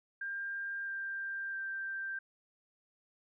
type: tone with pitch steps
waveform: sine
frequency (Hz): 1597 / 1585.1 / 1573.2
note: G6 / G6 / G6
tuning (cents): +32 / +19 / +6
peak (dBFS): -36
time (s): 0.21-2.19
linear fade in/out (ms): 5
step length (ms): 660
effects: none